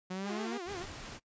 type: exponential sweep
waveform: sawtooth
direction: up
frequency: 181.9 to 241 Hz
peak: -32 dBFS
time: 0.1-0.58 s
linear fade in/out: 10 ms
type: tone with vibrato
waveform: sawtooth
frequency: 375.1 Hz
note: F#4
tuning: 24 cents sharp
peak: -35 dBFS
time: 0.23-0.87 s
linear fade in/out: 50 ms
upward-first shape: sine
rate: 6.7 Hz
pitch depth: 160 cents each way
type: noise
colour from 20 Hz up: pink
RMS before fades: -45 dBFS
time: 0.65-1.2 s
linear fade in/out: 50 ms
effects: noise-tail reverb RT60 0.1 s tail -21 dB re dry + resampled to 16000 Hz